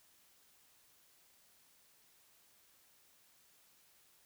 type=silence; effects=white hiss -68 dBFS RMS until 4.25 s